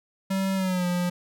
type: tone with pitch glide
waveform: square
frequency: 192.4 to 177.45 Hz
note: G3 to F3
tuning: -32 to +28 cents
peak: -24 dBFS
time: 0.3-1.1 s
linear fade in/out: 10 ms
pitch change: -140 cents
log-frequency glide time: 0.55-0.86 s
effects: none